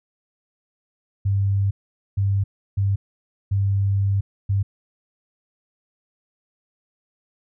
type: tone bursts at uneven times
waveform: sine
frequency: 98.9 Hz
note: G2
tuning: 16 cents sharp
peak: -17 dBFS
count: 5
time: 1.25-1.71 / 2.17-2.44 / 2.77-2.96 / 3.51-4.21 / 4.49-4.63 s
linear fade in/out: 10 ms
effects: none